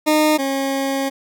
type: tone pair in turn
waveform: 20% pulse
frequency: 306.4 / 272 Hz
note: D#4 / C#4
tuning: -27 / -33 cents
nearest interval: major second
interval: 206 cents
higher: first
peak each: -8 / -14 dBFS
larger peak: first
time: 0.06-0.38 / 0.38-1.1 s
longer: second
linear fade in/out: 20 ms
effects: none